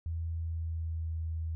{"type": "tone with pitch glide", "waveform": "sine", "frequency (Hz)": [82.41, 80.99], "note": ["E2", "E2"], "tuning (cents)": [0, -30], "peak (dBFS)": -32, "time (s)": [0.06, 1.55], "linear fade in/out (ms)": 0, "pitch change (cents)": -30, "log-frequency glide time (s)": [0.31, 1.1], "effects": []}